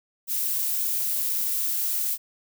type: noise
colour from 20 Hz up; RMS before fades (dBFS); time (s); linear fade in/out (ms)
violet; -26; 0.27-2.18; 50
effects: none